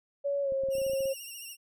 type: tone with pitch glide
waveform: sine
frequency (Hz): 564 to 539.5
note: C#5 to C#5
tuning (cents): +30 to -47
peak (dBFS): -27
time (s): 0.24-1.14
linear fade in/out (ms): 20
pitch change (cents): -77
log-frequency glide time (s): 0.42-0.51
type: clicks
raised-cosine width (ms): 3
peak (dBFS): -35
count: 11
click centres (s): 0.522 / 0.636 / 0.687 / 0.753 / 0.783 / 0.817 / 0.865 / 0.898 / 0.934 / 1.006 / 1.056
type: tone with vibrato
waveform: 10% pulse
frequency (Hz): 2790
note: F7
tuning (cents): -2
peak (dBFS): -33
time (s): 0.7-1.57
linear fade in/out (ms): 50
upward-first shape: triangle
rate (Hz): 14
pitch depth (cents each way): 69
effects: none